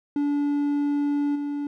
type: tone with level steps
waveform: triangle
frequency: 288.5 Hz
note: D4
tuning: 31 cents flat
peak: -19 / -24 dBFS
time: 0.16-1.67 s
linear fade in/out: 2 ms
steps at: 1.35 s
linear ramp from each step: 10 ms
effects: none